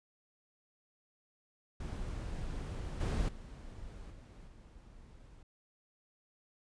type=noise with level steps; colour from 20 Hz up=brown; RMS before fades=-40 / -32 / -48 / -52 / -55 dBFS; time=1.8-5.43 s; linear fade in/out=5 ms; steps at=3 / 3.28 / 4.1 / 4.47 s; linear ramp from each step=10 ms; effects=resampled to 22050 Hz